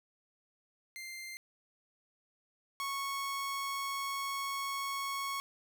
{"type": "tone pair in turn", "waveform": "sawtooth", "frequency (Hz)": [2093, 1103.6], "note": ["C7", "C#6"], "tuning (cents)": [0, -8], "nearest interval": "major seventh", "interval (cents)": 1108, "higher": "first", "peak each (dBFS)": [-39, -31], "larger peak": "second", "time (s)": [[0.96, 1.37], [2.8, 5.4]], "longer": "second", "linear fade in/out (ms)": 0, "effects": []}